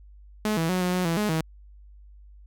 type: tone with pitch steps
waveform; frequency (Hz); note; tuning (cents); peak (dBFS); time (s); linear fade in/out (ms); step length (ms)
sawtooth; 213.5 / 163.6 / 183.4 / 180.2 / 182.2 / 166.4 / 210.2 / 160.1; G#3 / E3 / F#3 / F#3 / F#3 / E3 / G#3 / D#3; +48 / -13 / -15 / -45 / -26 / +17 / +21 / +50; -19; 0.45-1.41; 2; 120
effects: added 50 Hz sine -46 dBFS peak until 2.46 s